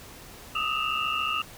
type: tone cluster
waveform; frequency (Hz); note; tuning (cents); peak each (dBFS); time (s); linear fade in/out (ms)
sine; 1226 / 1280 / 2693 / 2827; D#6 / D#6 / E7 / F7; -26 / +49 / +36 / +20; -31; 0.55-1.42; 5
effects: pink hiss -46 dBFS RMS until 1.57 s